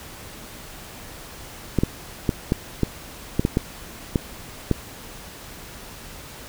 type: clicks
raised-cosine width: 3 ms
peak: -5 dBFS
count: 10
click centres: 1.787 / 1.835 / 2.292 / 2.521 / 2.833 / 3.395 / 3.451 / 3.571 / 4.158 / 4.713 s
effects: pink hiss -40 dBFS RMS until 6.48 s